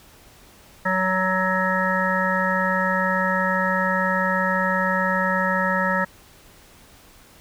harmonic tone, 187 Hz, F#3, 19 cents sharp, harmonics 1 / 3 / 5 / 7 / 9 / 10, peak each -26 / -26 / -26 / -26 / -26 / -26 dBFS, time 0.85-6.05 s, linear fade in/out 10 ms, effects pink hiss -50 dBFS RMS until 7.4 s

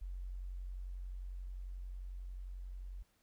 sine tone with level ramp, 45.61 Hz, F#1, 24 cents flat, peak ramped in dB -40 to -43 dBFS, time 0.01-3.03 s, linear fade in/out 10 ms, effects pink hiss -75 dBFS RMS until 3.22 s

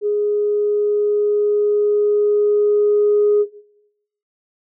sine tone with level ramp, 415.3 Hz, G#4, in tune, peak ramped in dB -15 to -10 dBFS, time 0.01-3.46 s, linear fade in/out 50 ms, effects noise-tail reverb RT60 0.8 s tail -18 dB re dry + tanh soft clip ceiling -7 dBFS

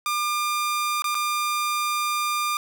sawtooth tone with dropouts, 1200 Hz, D6, 37 cents sharp, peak -19 dBFS, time 0.06-2.57 s, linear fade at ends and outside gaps 1 ms, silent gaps 1.021-1.042 / 1.146-1.151 s, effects none

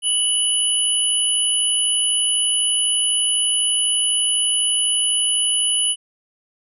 sine tone pair together, 2960 / 9956 Hz, F#7 / D#9, 0 / 0 cents, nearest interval octave + major sixth, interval 2100 cents, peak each -19 dBFS, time 0.02-5.96 s, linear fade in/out 50 ms, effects none

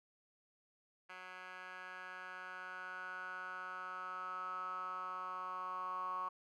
10% pulse tone with band-pass filter sweep, 184 Hz, F#3, 9 cents flat, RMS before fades -45 dBFS, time 1.09-6.29 s, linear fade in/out 10 ms, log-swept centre 1800 to 1100 Hz, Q 9.7, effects none

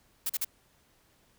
blue noise bursts, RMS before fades -30 dBFS, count 3, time 0.26-0.447 s, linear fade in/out 5 ms, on 35 ms, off 41 ms, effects pink hiss -66 dBFS RMS until 1.38 s

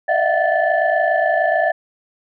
sine tone cluster, 606 / 656 / 683 / 744 / 1747 Hz, D#5 / E5 / F5 / F#5 / A6, -46 / -9 / -39 / +9 / -13 cents, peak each -20 dBFS, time 0.08-1.72 s, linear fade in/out 10 ms, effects tanh soft clip ceiling -5 dBFS

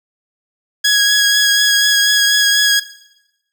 15% pulse tone with vibrato, 1661.2 Hz, G#6, in tune, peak -4 dBFS, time 0.84-2.8 s, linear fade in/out 10 ms, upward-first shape triangle, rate 4.1 Hz, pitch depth 21 cents each way, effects noise-tail reverb RT60 0.9 s tail -17 dB re dry

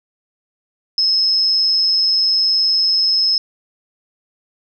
sine tone with amplitude modulation, 5180 Hz, E8, 31 cents flat, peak -10 dBFS, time 0.98-3.38 s, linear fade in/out 2 ms, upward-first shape sine, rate 179 Hz, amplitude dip 50%, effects none

